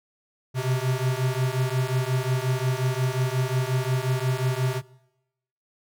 square beating tone pair, 126.2 / 131.8 Hz, B2 / C3, +38 / +13 cents, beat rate 5.6 Hz, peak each -26 dBFS, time 0.54-4.82 s, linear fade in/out 50 ms, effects noise-tail reverb RT60 0.9 s tail -22 dB re dry

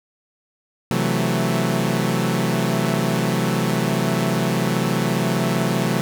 sawtooth chord, F# half-diminished seventh, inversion second, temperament equal, 130.81 / 164.81 / 185 / 220 Hz, C3 / E3 / F#3 / A3, 0 / 0 / 0 / 0 cents, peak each -20 dBFS, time 0.91-6.01 s, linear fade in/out 0 ms, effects none

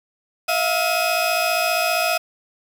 30% pulse tone cluster, 651 / 706 / 2528 Hz, E5 / F5 / D#7, -22 / +19 / +27 cents, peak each -20 dBFS, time 0.48-2.18 s, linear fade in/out 10 ms, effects 7-bit

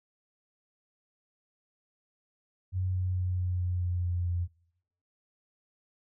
sine tone with pitch steps, 92.5 / 91.75 / 91.02 / 90.28 / 89.56 / 88.83 / 88.12 / 87.41 Hz, F#2 / F#2 / F#2 / F#2 / F2 / F2 / F2 / F2, 0 / -14 / -28 / -42 / +44 / +30 / +16 / +2 cents, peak -27 dBFS, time 2.72-4.48 s, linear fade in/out 50 ms, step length 220 ms, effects noise-tail reverb RT60 0.8 s tail -23 dB re dry

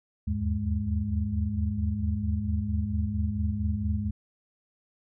sine tone cluster, 77 / 81.4 / 101.2 / 208.9 Hz, D#2 / E2 / G#2 / G#3, -17 / -21 / -44 / +10 cents, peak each -31 dBFS, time 0.27-4.11 s, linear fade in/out 10 ms, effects none

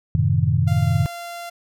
sine chord, F# diminished seventh, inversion none, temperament equal, 92.5 / 110 / 130.81 / 155.56 Hz, F#2 / A2 / C3 / Eb3, 0 / 0 / 0 / 0 cents, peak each -21 dBFS, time 0.15-1.06 s, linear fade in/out 0 ms
sawtooth tone with pitch glide, 695 to 690.2 Hz, F5 to F5, -9 to -21 cents, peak -27 dBFS, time 0.67-1.5 s, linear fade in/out 10 ms, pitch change -12 cents, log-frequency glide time 0.81-0.87 s
effects none

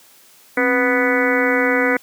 harmonic tone with a mistuned harmonic, 247.2 Hz, B3, 2 cents sharp, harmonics 1 / 2 / 3 / 4 / 5 / 6 / 7 / 8 / 9, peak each -20 / -19 / -28 / -28 / -28 / -22 / -27 / -21 / -26 dBFS, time 0.57-1.97 s, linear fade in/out 5 ms, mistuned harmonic 1, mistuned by +130 cents, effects white hiss -49 dBFS RMS until 2.02 s + high-pass 150 Hz 12 dB/octave

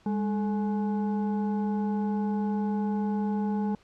sine tone with frequency modulation, 203.9 Hz, G#3, 32 cents flat, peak -25 dBFS, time 0.06-3.75 s, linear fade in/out 2 ms, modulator 639 Hz, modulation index 0.58, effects pink hiss -60 dBFS RMS until 3.83 s + low-pass 5000 Hz 12 dB/octave

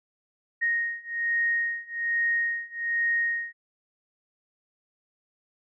sine beating tone pair, 1864.7 / 1865.9 Hz, A#6 / A#6, 0 / +1 cents, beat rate 1.2 Hz, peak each -28 / -27 dBFS, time 0.61-3.53 s, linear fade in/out 20 ms, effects none

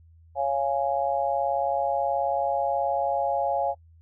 sine chord, Db major, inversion none, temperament just, 554.4 / 693 / 831.5 Hz, Db5 / F5 / Ab5, 0 / -14 / +2 cents, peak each -27 dBFS, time 0.35-3.75 s, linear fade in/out 50 ms, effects noise-tail reverb RT60 0.1 s tail -25 dB re dry + added 82 Hz sine -51 dBFS peak until 4.01 s

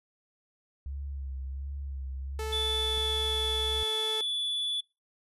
sine tone with vibrato, 68.1 Hz, C#2, 30 cents flat, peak -34 dBFS, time 0.86-3.83 s, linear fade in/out 0 ms, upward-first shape sine, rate 1.4 Hz, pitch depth 49 cents each way
sawtooth tone, 437.2 Hz, A4, 11 cents flat, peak -30 dBFS, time 2.39-4.21 s, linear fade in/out 2 ms
triangle tone with pitch glide, 3477 to 3447 Hz, A7 to A7, -21 to -36 cents, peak -27 dBFS, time 2.52-4.81 s, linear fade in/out 10 ms, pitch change -15 cents, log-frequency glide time 2.8-3.16 s
clicks, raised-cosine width 5 ms, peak -36 / -45 dBFS, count 2, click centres 2.976 / 3.348 s
effects noise-tail reverb RT60 0.3 s tail -26 dB re dry + resampled to 32000 Hz

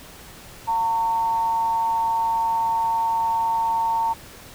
sine tone with amplitude modulation, 910 Hz, A#5, 42 cents flat, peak -17 dBFS, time 0.67-4.14 s, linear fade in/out 20 ms, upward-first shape sine, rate 197 Hz, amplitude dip 40%, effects pink hiss -43 dBFS RMS until 4.54 s

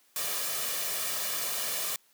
white noise with comb filter, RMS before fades -32 dBFS, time 0.16-1.96 s, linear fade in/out 2 ms, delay 1.7 ms, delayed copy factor +0.55, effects white hiss -65 dBFS RMS until 2.13 s + high-pass 200 Hz 12 dB/octave

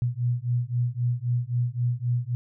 sine beating tone pair, 119.8 / 123.6 Hz, A#2 / B2, +48 / +2 cents, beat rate 3.8 Hz, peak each -26 dBFS, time 0.02-2.35 s, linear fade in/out 0 ms, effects none

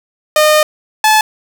sawtooth tone pair in turn, 611 / 864.1 Hz, D#5 / A5, -32 / -32 cents, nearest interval tritone, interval 600 cents, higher second, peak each -3 dBFS, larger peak neither, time 0.36-0.63 / 1.04-1.21 s, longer first, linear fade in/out 2 ms, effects none

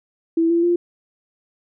sine tone with pitch steps, 330 / 338.7 / 347.6 Hz, E4 / E4 / F4, +2 / +47 / -8 cents, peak -14 dBFS, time 0.37-0.76 s, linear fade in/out 5 ms, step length 130 ms, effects none

